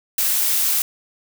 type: noise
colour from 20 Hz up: blue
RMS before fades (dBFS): -19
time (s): 0.18-0.82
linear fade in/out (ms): 2
effects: none